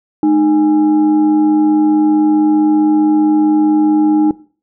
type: tone with frequency modulation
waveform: sine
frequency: 306.7 Hz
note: D#4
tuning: 25 cents flat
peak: -8 dBFS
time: 0.23-4.31 s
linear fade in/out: 2 ms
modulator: 518 Hz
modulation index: 0.41
effects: noise-tail reverb RT60 0.4 s tail -19 dB re dry